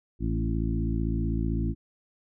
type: harmonic tone with a mistuned harmonic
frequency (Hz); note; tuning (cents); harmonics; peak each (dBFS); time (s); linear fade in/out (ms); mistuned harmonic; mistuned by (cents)
55.7; A1; +22; 1 / 2 / 3 / 4 / 5 / 6; -28 / -31 / -33 / -34 / -35 / -36; 0.19-1.75; 50; 5; -15
effects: none